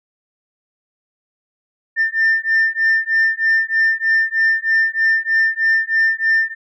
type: beating tone pair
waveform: sine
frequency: 1794 / 1797.2 Hz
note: A6 / A6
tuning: +33 / +36 cents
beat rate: 3.2 Hz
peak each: -15 dBFS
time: 1.96-6.55 s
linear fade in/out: 50 ms
effects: tanh soft clip ceiling -9 dBFS